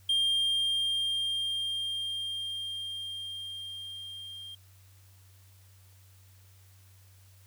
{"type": "tone with level ramp", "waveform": "triangle", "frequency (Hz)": 3200, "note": "G7", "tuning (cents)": 35, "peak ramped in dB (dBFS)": [-22, -40], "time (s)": [0.09, 4.55], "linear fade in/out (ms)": 5, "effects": ["added 95 Hz sine -55 dBFS peak until 7.46 s", "white hiss -63 dBFS RMS until 7.46 s"]}